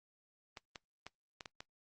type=clicks; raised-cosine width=0.2 ms; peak=-28 dBFS; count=6; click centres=0.572 / 0.758 / 1.066 / 1.408 / 1.458 / 1.605 s; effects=noise-tail reverb RT60 0.1 s tail -21 dB re dry + Opus 24 kbps

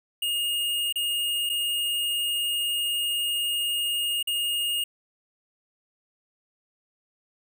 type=tone with dropouts; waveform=square; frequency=2848 Hz; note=F7; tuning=33 cents sharp; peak=-25 dBFS; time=0.22-4.84 s; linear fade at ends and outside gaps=5 ms; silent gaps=0.926-0.957 / 1.493-1.497 / 4.228-4.272 s; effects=none

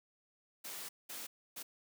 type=noise bursts at uneven times; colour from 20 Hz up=white; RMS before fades=-45 dBFS; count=3; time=0.64-0.89 / 1.09-1.27 / 1.56-1.63 s; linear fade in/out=10 ms; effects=high-pass 200 Hz 12 dB/octave

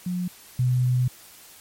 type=tone pair in turn; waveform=sine; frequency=179.5 / 125.76 Hz; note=F3 / B2; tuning=+48 / +32 cents; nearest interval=tritone; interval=616 cents; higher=first; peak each=-24 / -18 dBFS; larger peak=second; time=0.06-0.28 / 0.59-1.08 s; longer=second; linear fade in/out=5 ms; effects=white hiss -48 dBFS RMS until 1.6 s + MP3 64 kbps

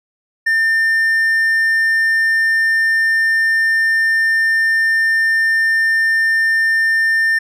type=tone; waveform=triangle; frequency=1800 Hz; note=A6; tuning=39 cents sharp; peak=-10 dBFS; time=0.46-7.39 s; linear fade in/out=10 ms; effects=none

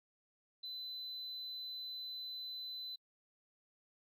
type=tone; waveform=sine; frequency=4020 Hz; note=B7; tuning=30 cents sharp; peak=-40 dBFS; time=0.63-2.96 s; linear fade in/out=10 ms; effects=tanh soft clip ceiling -41 dBFS + AAC 32 kbps

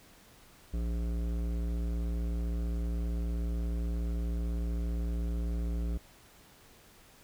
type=tone with hard clipping; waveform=triangle; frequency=57.8 Hz; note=A#1; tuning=14 cents flat; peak=-32 dBFS; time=0.73-5.98 s; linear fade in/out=10 ms; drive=18 dB; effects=pink hiss -58 dBFS RMS until 7.23 s

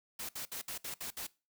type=noise bursts; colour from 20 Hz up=white; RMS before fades=-41 dBFS; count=7; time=0.19-1.268 s; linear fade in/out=5 ms; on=100 ms; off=63 ms; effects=noise-tail reverb RT60 0.3 s tail -21 dB re dry

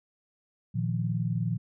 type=chord; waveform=sine; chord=Bb suspended fourth; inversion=none; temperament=equal; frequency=116.54 / 155.56 / 174.61 Hz; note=Bb2 / Eb3 / F3; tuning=0 / 0 / 0 cents; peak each=-29 / -32 / -31 dBFS; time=0.74-1.58 s; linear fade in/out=20 ms; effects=none

